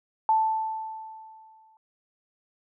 sine tone with exponential decay, 880 Hz, A5, in tune, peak -17 dBFS, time 0.29-1.77 s, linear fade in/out 1 ms, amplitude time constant 320 ms, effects none

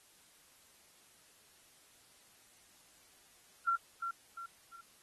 sine tone with echo, 1368 Hz, F6, 36 cents flat, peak -28 dBFS, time 3.67-3.76 s, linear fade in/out 5 ms, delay 350 ms, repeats 3, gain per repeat -7 dB, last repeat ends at 4.81 s, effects white hiss -64 dBFS RMS until 5.02 s + AAC 32 kbps

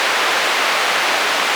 white band-pass noise, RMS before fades -17 dBFS, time 0-1.55 s, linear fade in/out 0 ms, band 500 to 2500 Hz, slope 12 dB/octave, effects none

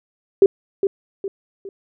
sine tone with echo, 392 Hz, G4, in tune, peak -6 dBFS, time 0.42-0.46 s, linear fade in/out 2 ms, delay 410 ms, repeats 3, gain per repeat -8 dB, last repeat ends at 1.69 s, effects none

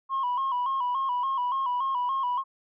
sine tone with vibrato, 1028 Hz, C6, 31 cents flat, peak -23 dBFS, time 0.09-2.44 s, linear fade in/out 50 ms, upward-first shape square, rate 3.5 Hz, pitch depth 79 cents each way, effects tanh soft clip ceiling -22 dBFS

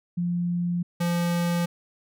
sine / square tone pair in turn, 174.61 / 172.6 Hz, F3 / F3, 0 / -20 cents, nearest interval unison, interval 20 cents, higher first, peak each -23 dBFS, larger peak neither, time 0.17-0.83 / 1-1.66 s, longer neither, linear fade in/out 10 ms, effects none

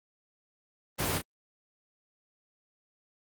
pink noise with echo, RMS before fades -30 dBFS, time 0.98-1.19 s, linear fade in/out 20 ms, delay 33 ms, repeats 1, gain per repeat -7 dB, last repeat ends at 1.223 s, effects high-pass 60 Hz 12 dB/octave + Opus 24 kbps

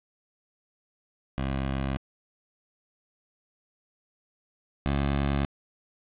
15% pulse tone pair in turn, 67.2 / 69.96 Hz, C2 / C#2, +47 / +17 cents, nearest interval minor second, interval 70 cents, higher second, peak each -21 / -18 dBFS, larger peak second, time 1.38-1.97 / 4.86-5.45 s, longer neither, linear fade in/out 0 ms, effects resampled to 8000 Hz + 8-bit

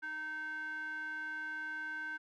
square tone with band-pass filter, 309.6 Hz, D#4, 9 cents flat, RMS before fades -41 dBFS, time 0.02-2.18 s, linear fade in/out 20 ms, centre 1500 Hz, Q 8.1, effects none

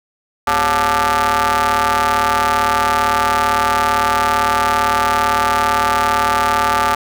sawtooth ring-modulated tone, 155.56 Hz, D#3, in tune, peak -6 dBFS, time 0.47-6.95 s, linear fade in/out 5 ms, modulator 1030 Hz, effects none

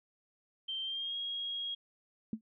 sine tone with pitch glide, 3136 to 3282 Hz, G7 to G#7, 0 to -21 cents, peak -35 dBFS, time 0.68-1.75 s, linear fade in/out 10 ms, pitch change +79 cents, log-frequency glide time 0.83-1.16 s
sine tone with exponential decay, 220 Hz, A3, in tune, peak -29 dBFS, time 2.33-2.41 s, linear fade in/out 2 ms, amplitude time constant 16 ms
effects none

